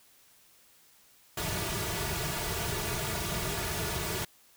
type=noise with comb filter; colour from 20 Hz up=pink; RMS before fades=-33 dBFS; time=1.37-4.25 s; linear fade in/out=5 ms; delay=3.8 ms; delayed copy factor=-0.85; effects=white hiss -61 dBFS RMS until 4.56 s